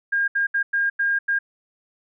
sine tone bursts at uneven times, 1615 Hz, G#6, 49 cents flat, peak -18 dBFS, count 6, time 0.12-0.28 / 0.35-0.47 / 0.54-0.63 / 0.73-0.9 / 0.99-1.19 / 1.28-1.39 s, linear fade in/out 10 ms, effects none

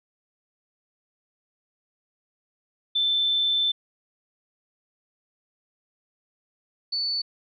sine tone pair in turn, 3536 / 4480 Hz, A7 / C#8, +8 / +18 cents, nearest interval major third, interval 410 cents, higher second, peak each -20 / -24 dBFS, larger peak first, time 2.95-3.72 / 6.92-7.22 s, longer first, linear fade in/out 10 ms, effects none

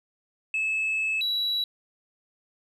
sine tone pair in turn, 2600 / 3914 Hz, E7 / B7, -24 / -16 cents, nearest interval perfect fifth, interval 708 cents, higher second, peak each -22 dBFS, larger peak neither, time 0.54-1.21 / 1.21-1.64 s, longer first, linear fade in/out 2 ms, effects tanh soft clip ceiling -22 dBFS

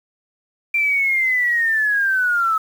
sine linear sweep, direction down, 2368 to 1284 Hz, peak -15 dBFS, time 0.74-2.58 s, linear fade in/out 5 ms, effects 7-bit

